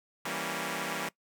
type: chord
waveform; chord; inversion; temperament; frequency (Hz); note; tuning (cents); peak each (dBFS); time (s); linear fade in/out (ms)
5% pulse; E diminished seventh; none; equal; 164.81 / 196 / 233.1 / 277.2; E3 / G3 / Bb3 / Db4; 0 / 0 / 0 / 0; -27; 0.25-1.09; 5
effects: noise-tail reverb RT60 0.1 s tail -21 dB re dry